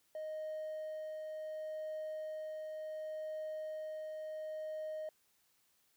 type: tone with tremolo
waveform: triangle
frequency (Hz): 622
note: D#5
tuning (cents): -1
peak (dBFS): -36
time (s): 0.15-5.09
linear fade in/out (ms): 2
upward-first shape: triangle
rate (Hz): 0.69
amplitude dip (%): 30
effects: tanh soft clip ceiling -34 dBFS + white hiss -74 dBFS RMS until 5.96 s